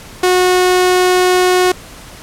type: tone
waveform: sawtooth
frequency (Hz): 364.7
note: F#4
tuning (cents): -25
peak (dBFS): -5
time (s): 0.23-1.72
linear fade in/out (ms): 5
effects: pink hiss -35 dBFS RMS until 2.22 s + low-pass 12000 Hz 12 dB/octave